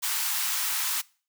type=high-pass noise; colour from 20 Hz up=white; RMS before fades=-28 dBFS; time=0.02-1.02 s; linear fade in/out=20 ms; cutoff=840 Hz; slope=48 dB/octave; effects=noise-tail reverb RT60 0.4 s tail -23 dB re dry

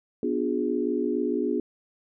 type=chord; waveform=sine; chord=B diminished seventh; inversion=none; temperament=equal with one note detuned; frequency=246.9 / 293.7 / 357.6 / 415.3 Hz; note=B3 / D4 / F4 / Ab4; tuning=0 / 0 / +41 / 0 cents; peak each=-29 dBFS; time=0.23-1.6 s; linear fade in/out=2 ms; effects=none

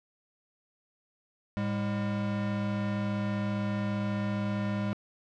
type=tone pair together; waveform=square; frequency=107.18 / 202.2 Hz; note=A2 / G#3; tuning=-45 / -46 cents; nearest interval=major seventh; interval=1099 cents; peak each=-34 / -31 dBFS; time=1.57-4.93 s; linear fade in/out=0 ms; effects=low-pass 3000 Hz 12 dB/octave

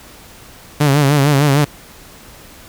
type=tone with vibrato; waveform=sawtooth; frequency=142.7 Hz; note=D3; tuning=49 cents flat; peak=-6 dBFS; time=0.8-1.65 s; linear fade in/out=10 ms; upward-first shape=sine; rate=6.6 Hz; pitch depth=89 cents each way; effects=pink hiss -40 dBFS RMS until 2.68 s

